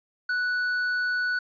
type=tone with tanh clipping; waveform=triangle; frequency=1480 Hz; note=F#6; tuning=in tune; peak=-25 dBFS; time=0.29-1.39 s; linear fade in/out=5 ms; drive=11 dB; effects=resampled to 11025 Hz